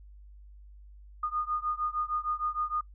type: beating tone pair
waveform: sine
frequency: 1223 / 1229.5 Hz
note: D#6 / D#6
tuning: -30 / -21 cents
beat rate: 6.5 Hz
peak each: -32 / -33 dBFS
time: 1.23-2.81 s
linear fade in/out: 5 ms
effects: noise-tail reverb RT60 0.1 s tail -19 dB re dry + added 50 Hz sine -48 dBFS peak until 2.94 s